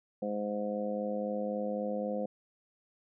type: harmonic tone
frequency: 103.83 Hz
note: G#2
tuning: in tune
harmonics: 2 / 3 / 4 / 5 / 6 / 7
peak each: -36 / -43 / -46 / -34 / -44 / -43 dBFS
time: 0.22-2.26 s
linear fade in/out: 5 ms
effects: none